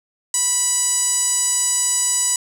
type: tone with band-pass filter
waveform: sawtooth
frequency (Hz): 983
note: B5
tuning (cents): -8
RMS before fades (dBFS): -19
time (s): 0.34-2.36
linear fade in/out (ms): 2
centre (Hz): 7900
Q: 6.7
effects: none